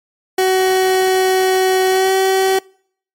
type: tone with pitch glide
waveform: 30% pulse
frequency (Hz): 375.3 to 381.6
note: F#4 to G4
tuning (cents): +25 to -47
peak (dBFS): -9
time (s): 0.38-2.59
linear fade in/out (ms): 5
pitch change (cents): +28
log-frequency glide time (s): 1.89-2.12
effects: noise-tail reverb RT60 0.6 s tail -26 dB re dry + MP3 64 kbps